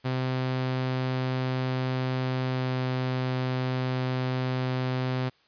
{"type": "tone with pitch glide", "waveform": "sawtooth", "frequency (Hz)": [129.1, 128.36], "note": ["C3", "C3"], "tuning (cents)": [-23, -33], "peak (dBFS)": -22, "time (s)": [0.04, 5.3], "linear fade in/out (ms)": 20, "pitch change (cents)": -10, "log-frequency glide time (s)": [2.35, 2.92], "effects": ["white hiss -63 dBFS RMS until 5.47 s", "resampled to 11025 Hz"]}